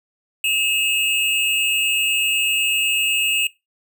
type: tone pair together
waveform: square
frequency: 2600 / 2828 Hz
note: E7 / F7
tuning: -24 / +21 cents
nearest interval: minor second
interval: 145 cents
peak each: -21 dBFS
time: 0.44-3.47 s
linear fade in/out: 2 ms
effects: noise-tail reverb RT60 0.2 s tail -18 dB re dry